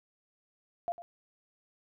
sine tone with echo, 690 Hz, F5, 21 cents flat, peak -29 dBFS, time 0.88-0.92 s, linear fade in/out 0 ms, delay 100 ms, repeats 1, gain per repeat -14 dB, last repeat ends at 1.02 s, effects none

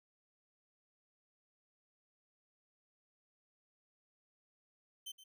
sawtooth tone with echo, 3091 Hz, G7, 25 cents flat, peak -40 dBFS, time 5.06-5.12 s, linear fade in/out 10 ms, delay 120 ms, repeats 1, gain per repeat -13 dB, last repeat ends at 5.24 s, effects none

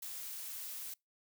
blue noise, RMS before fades -44 dBFS, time 0.02-0.94 s, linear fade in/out 5 ms, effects noise-tail reverb RT60 0.2 s tail -26 dB re dry

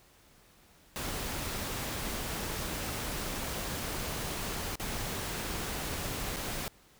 pink noise with dropouts, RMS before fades -36 dBFS, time 0.96-6.68 s, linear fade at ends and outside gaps 0 ms, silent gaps 4.755-4.798 / 6.362-6.367 s, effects pink hiss -61 dBFS RMS until 6.99 s

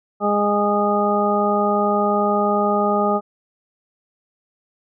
harmonic tone, 205.7 Hz, G#3, 16 cents flat, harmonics 1 / 2 / 3 / 4 / 6, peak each -22 / -22 / -22 / -22 / -22 dBFS, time 0.2-3.21 s, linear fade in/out 50 ms, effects none

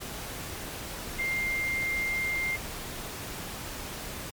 sine tone in noise, 2100 Hz, C7, 6 cents sharp, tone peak -27 dBFS, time 1.18-2.57 s, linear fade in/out 20 ms, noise pink, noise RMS -38 dBFS, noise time 0-4.31 s, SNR +8 dB, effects MP3 96 kbps

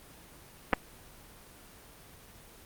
clicks, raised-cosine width 0.5 ms, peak -8 dBFS, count 2, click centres 0.731 / 0.735 s, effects pink hiss -53 dBFS RMS until 2.65 s + Opus 24 kbps

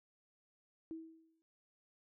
sine tone with exponential decay, 323.9 Hz, E4, 30 cents flat, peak -40 dBFS, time 0.91-1.42 s, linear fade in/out 0 ms, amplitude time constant 110 ms, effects none

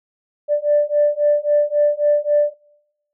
sine beating tone pair, 587.3 / 591 Hz, D5 / D5, 0 / +11 cents, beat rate 3.7 Hz, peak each -16 dBFS, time 0.48-2.54 s, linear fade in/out 50 ms, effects noise-tail reverb RT60 0.9 s tail -23 dB re dry + tanh soft clip ceiling -6 dBFS

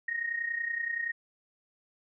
sine tone with amplitude modulation, 1864.7 Hz, A#6, in tune, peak -27 dBFS, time 0.08-1.12 s, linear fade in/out 5 ms, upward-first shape sine, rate 30.6 Hz, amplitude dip 70%, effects none

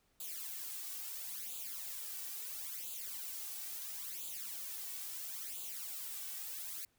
blue noise with flanger, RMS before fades -44 dBFS, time 0.2-6.85 s, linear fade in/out 2 ms, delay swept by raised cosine 0.27 to 2.67 ms, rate 0.74 Hz, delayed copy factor +0.8, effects pink hiss -75 dBFS RMS until 6.98 s

